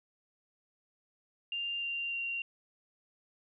sine tone with pitch steps, 2794 / 2778 / 2762 Hz, F7 / F7 / F7, 0 / -10 / -20 cents, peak -33 dBFS, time 1.52-2.42 s, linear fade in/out 2 ms, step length 300 ms, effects none

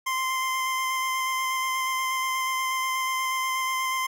25% pulse tone with vibrato, 1043 Hz, C6, 6 cents flat, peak -21 dBFS, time 0.06-4.07 s, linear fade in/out 10 ms, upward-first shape square, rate 8.3 Hz, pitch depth 9 cents each way, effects none

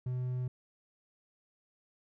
triangle tone, 126 Hz, B2, 35 cents sharp, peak -30 dBFS, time 0.06-0.48 s, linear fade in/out 5 ms, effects none

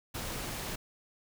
pink noise, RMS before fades -38 dBFS, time 0.14-0.76 s, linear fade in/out 10 ms, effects none

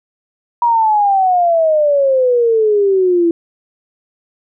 sine exponential sweep, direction down, 962 to 332.6 Hz, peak -9 dBFS, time 0.62-3.31 s, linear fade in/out 2 ms, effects none

